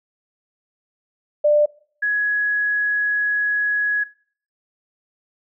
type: tone pair in turn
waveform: sine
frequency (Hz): 594 / 1675.6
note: D5 / G#6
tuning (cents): +20 / +15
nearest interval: octave + tritone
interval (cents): 1795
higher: second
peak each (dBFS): -12 / -17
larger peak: first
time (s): 1.44-1.66 / 2.02-4.04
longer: second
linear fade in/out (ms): 10
effects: noise-tail reverb RT60 0.5 s tail -20 dB re dry